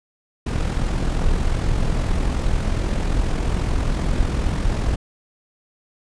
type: noise with amplitude modulation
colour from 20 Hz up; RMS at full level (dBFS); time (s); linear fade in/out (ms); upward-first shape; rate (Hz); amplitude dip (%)
brown; -18; 0.46-4.96; 10; sine; 42.5; 45
effects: resampled to 22050 Hz